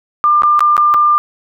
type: tone with dropouts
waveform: sine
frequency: 1196 Hz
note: D6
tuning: 31 cents sharp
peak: -7 dBFS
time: 0.24-1.18 s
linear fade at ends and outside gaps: 0 ms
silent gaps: 0.421-0.434 / 0.593-0.606 / 0.767-0.778 / 0.94-0.944 s
effects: none